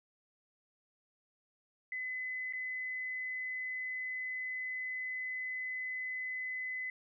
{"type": "tone with dropouts", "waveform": "sine", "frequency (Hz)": 2020, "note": "B6", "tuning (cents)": 39, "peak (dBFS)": -36, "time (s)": [1.92, 6.9], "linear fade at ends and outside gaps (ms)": 2, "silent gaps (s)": [2.526, 2.534], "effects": []}